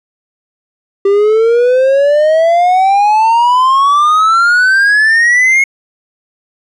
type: exponential sweep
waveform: triangle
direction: up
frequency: 392 to 2180 Hz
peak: -4 dBFS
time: 1.05-5.64 s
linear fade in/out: 5 ms
effects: resampled to 24000 Hz